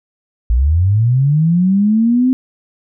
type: linear sweep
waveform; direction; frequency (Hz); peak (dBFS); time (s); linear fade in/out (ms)
sine; up; 53.8 to 261.6; -9; 0.5-2.33; 0
effects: none